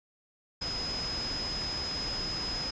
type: tone in noise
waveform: sine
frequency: 5060 Hz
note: D#8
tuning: 28 cents sharp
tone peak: -33 dBFS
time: 0.61-2.71 s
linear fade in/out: 10 ms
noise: pink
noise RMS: -38 dBFS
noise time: 0.61-2.71 s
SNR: +2 dB
effects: resampled to 16000 Hz